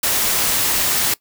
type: noise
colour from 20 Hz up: white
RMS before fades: -18 dBFS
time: 0.03-1.14 s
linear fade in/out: 5 ms
effects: noise-tail reverb RT60 0.1 s tail -20 dB re dry